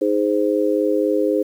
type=chord; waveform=sine; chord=Ab major; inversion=second; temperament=just; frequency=311.5 / 415.3 / 519.1 Hz; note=Eb4 / Ab4 / C5; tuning=+2 / 0 / -14 cents; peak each=-20 dBFS; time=0.01-1.43 s; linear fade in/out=10 ms; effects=8-bit